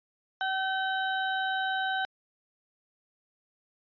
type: ring-modulated tone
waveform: square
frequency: 1149 Hz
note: D6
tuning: 38 cents flat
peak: -25 dBFS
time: 0.41-2.05 s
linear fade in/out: 0 ms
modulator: 387 Hz
effects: resampled to 11025 Hz